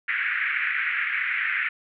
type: band-pass noise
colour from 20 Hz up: white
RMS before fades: -26 dBFS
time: 0.08-1.69 s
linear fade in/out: 5 ms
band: 1500 to 2300 Hz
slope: 48 dB/octave
effects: none